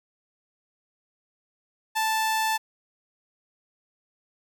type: tone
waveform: sawtooth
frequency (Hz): 880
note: A5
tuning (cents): 0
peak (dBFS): -19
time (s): 1.95-2.58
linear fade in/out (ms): 20
effects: none